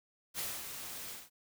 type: noise with ADSR envelope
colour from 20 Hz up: white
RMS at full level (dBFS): -37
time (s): 0.34-1.3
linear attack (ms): 48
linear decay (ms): 230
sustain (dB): -7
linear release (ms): 190
effects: none